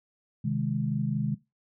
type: chord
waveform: sine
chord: Ab major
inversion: first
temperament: equal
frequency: 130.81 / 155.56 / 207.7 Hz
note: C3 / Eb3 / Ab3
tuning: 0 / 0 / 0 cents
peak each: -30 dBFS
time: 0.44-1.35 s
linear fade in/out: 10 ms
effects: noise-tail reverb RT60 0.2 s tail -17 dB re dry